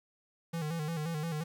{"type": "tone with vibrato", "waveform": "square", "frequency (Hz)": 159.4, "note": "D#3", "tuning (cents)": 42, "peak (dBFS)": -34, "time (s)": [0.53, 1.44], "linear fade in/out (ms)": 10, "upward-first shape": "square", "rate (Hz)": 5.7, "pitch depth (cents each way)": 82, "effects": ["10-bit"]}